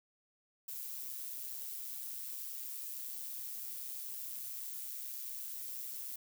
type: noise with amplitude modulation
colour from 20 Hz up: violet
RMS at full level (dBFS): -41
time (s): 0.68-6.16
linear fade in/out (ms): 5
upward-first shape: sine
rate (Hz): 129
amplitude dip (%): 50
effects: none